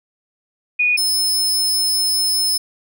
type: tone pair in turn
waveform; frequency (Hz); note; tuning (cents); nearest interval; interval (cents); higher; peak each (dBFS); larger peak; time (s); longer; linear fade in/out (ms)
sine / sawtooth; 2464 / 5221; D#7 / E8; -17 / -17; octave + minor second; 1300; second; -13; neither; 0.79-0.97 / 0.97-2.58; second; 10
effects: none